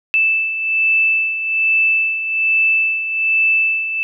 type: beating tone pair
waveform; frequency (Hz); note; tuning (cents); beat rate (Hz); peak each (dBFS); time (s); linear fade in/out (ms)
sine; 2637 / 2638.2; E7 / E7; 0 / +1; 1.2; -21 / -14; 0.14-4.03; 0
effects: none